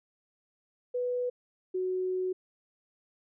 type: tone pair in turn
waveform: sine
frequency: 493.9 / 370 Hz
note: B4 / F#4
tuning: 0 / 0 cents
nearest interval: perfect fourth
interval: 500 cents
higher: first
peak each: -28 dBFS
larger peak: neither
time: 0.94-1.3 / 1.74-2.33 s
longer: second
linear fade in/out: 10 ms
effects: none